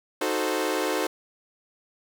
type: chord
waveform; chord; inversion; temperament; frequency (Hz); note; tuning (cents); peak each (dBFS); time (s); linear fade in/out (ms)
sawtooth; D# diminished seventh; none; equal; 311.1 / 370 / 440 / 523.3; D#4 / F#4 / A4 / C5; 0 / 0 / 0 / 0; -26; 0.21-1.07; 5
effects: none